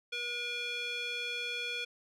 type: tone with band-pass filter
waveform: square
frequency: 481.3 Hz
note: B4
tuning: 45 cents flat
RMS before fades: -37 dBFS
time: 0.12-1.85 s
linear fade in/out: 10 ms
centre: 2900 Hz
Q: 4.6
effects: none